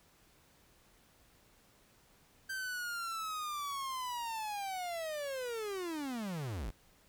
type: linear sweep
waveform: 45% pulse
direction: down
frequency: 1569 to 38.24 Hz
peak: -37 dBFS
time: 2.49-6.71 s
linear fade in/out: 10 ms
effects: pink hiss -66 dBFS RMS until 7.08 s